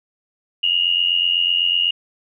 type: tone pair together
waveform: sine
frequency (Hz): 2819 / 2907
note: F7 / F#7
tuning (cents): +16 / -31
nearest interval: minor second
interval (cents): 53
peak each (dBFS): -18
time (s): 0.63-1.91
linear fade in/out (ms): 5
effects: none